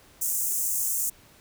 pink high-pass noise, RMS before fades -27 dBFS, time 0.21-1.1 s, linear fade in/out 10 ms, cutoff 6600 Hz, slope 48 dB/octave, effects pink hiss -55 dBFS RMS until 1.4 s

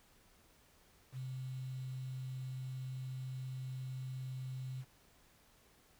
sine tone with quantisation, 129.8 Hz, C3, 13 cents flat, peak -40 dBFS, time 1.12-4.85 s, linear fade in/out 50 ms, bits 10, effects pink hiss -67 dBFS RMS until 5.99 s

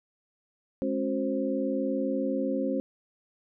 sine tone cluster, 212.3 / 272.5 / 364.6 / 528 Hz, G#3 / C#4 / F#4 / C5, +38 / -29 / -25 / +16 cents, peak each -33 / -29 / -35 / -31 dBFS, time 0.82-2.8 s, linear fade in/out 0 ms, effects none

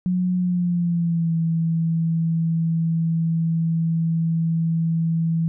sine tone with pitch glide, 181.2 to 164.25 Hz, F#3 to E3, -36 to -6 cents, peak -18 dBFS, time 0.06-5.48 s, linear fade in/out 0 ms, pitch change -170 cents, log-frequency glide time 0.36-1.34 s, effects none

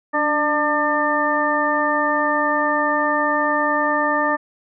harmonic tone with a mistuned harmonic, 299.2 Hz, D4, 32 cents sharp, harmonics 1 / 2 / 3 / 4 / 6, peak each -25 / -23 / -23 / -22 / -22 dBFS, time 0.13-4.37 s, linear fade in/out 20 ms, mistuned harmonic 1, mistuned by -44 cents, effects none

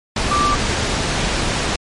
sine tone in noise, 1174.7 Hz, D6, in tune, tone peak -15 dBFS, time 0.31-0.55 s, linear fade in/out 5 ms, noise pink, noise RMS -19 dBFS, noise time 0.16-1.76 s, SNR +1 dB, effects low-pass 7000 Hz 12 dB/octave + MP3 48 kbps

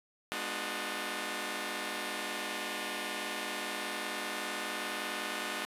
5% pulse chord, G# diminished seventh, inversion none, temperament just, 207.7 / 249.2 / 299 / 358.8 Hz, G#3 / B3 / D4 / F4, 0 / +16 / +31 / +47 cents, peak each -30 / -32 / -29 / -29 dBFS, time 0.32-5.65 s, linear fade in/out 0 ms, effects resampled to 32000 Hz

